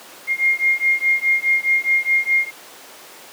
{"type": "beating tone pair", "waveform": "sine", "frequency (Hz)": [2126, 2130.8], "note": ["C7", "C7"], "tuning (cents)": [27, 31], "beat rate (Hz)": 4.8, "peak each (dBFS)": -18, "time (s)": [0.27, 2.51], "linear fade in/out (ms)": 50, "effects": ["pink hiss -40 dBFS RMS until 3.32 s", "high-pass 400 Hz 12 dB/octave"]}